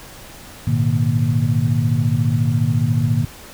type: tone cluster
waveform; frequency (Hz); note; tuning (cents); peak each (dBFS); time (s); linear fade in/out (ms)
sine; 106.3 / 120.6 / 150.9 / 232.7; G#2 / B2 / D3 / A#3; +41 / -41 / +47 / -3; -20 / -18 / -20 / -24; 0.67-3.25; 5
effects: pink hiss -39 dBFS RMS until 3.53 s